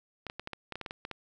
clicks, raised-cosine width 0.3 ms, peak -22 dBFS, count 12, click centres 0.267 / 0.299 / 0.396 / 0.474 / 0.533 / 0.723 / 0.756 / 0.813 / 0.862 / 0.909 / 1.051 / 1.113 s, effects none

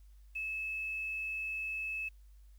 sine tone with quantisation, 2600 Hz, E7, 24 cents flat, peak -35 dBFS, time 0.35-2.09 s, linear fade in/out 10 ms, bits 10, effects added 50 Hz sine -54 dBFS peak until 2.58 s + white hiss -75 dBFS RMS until 2.58 s

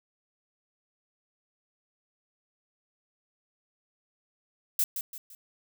violet noise with echo, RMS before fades -25 dBFS, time 4.79-4.84 s, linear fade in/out 2 ms, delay 170 ms, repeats 3, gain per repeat -8 dB, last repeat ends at 5.35 s, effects none

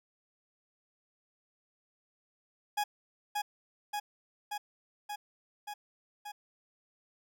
40% pulse tone with echo, 830.6 Hz, G#5, in tune, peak -28 dBFS, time 2.77-2.84 s, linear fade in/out 10 ms, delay 580 ms, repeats 6, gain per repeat -2 dB, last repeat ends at 6.32 s, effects none

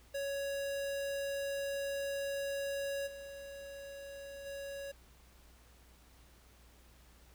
square tone with level steps, 557 Hz, C#5, 8 cents sharp, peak -36 / -46 / -42 dBFS, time 0.14-4.92 s, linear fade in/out 10 ms, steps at 3.06 / 4.45 s, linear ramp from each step 20 ms, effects added 60 Hz sine -61 dBFS peak until 7.34 s + pink hiss -64 dBFS RMS until 7.34 s

